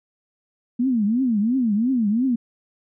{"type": "tone with vibrato", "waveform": "sine", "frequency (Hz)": 231.9, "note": "A#3", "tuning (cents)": -9, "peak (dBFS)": -17, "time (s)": [0.79, 2.36], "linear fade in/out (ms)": 10, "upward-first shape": "triangle", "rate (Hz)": 2.9, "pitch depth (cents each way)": 280, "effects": []}